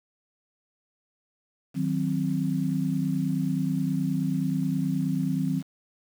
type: chord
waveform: sine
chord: C diminished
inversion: first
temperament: equal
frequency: 155.56 / 185 / 261.6 Hz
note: Eb3 / Gb3 / C4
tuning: 0 / 0 / 0 cents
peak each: -28 dBFS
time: 1.74-5.63 s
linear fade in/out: 50 ms
effects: 8-bit